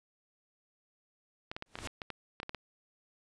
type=clicks; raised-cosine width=0.3 ms; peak=-23 dBFS; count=12; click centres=1.515 / 1.565 / 1.624 / 1.755 / 1.788 / 1.873 / 2.018 / 2.103 / 2.401 / 2.431 / 2.494 / 2.547 s
type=noise with exponential growth; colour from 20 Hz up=pink; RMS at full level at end=-37 dBFS; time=1.66-1.87 s; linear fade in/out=2 ms; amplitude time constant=44 ms
effects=resampled to 22050 Hz